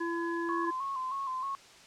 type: harmonic tone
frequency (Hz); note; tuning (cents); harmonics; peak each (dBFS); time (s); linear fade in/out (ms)
337.9; E4; +43; 1 / 3 / 5; -32 / -37 / -39; 0-0.71; 10
type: tone with vibrato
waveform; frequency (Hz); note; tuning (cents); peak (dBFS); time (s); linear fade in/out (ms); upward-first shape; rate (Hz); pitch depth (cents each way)
sine; 1064; C6; +29; -32; 0.49-1.55; 0; square; 3.2; 52
effects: white hiss -54 dBFS RMS until 1.86 s + low-pass 6000 Hz 12 dB/octave